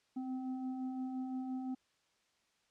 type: tone with frequency modulation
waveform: sine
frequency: 259.4 Hz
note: C4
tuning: 15 cents flat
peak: -37 dBFS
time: 0.16-1.75 s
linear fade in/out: 10 ms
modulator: 513 Hz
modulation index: 0.47
effects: white hiss -75 dBFS RMS until 2.7 s + low-pass 6000 Hz 12 dB/octave